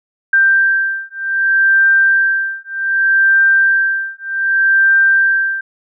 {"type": "beating tone pair", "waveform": "sine", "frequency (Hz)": [1575, 1575.65], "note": ["G6", "G6"], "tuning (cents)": [8, 8], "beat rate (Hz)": 0.65, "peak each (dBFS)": -13, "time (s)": [0.33, 5.61], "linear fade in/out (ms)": 5, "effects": []}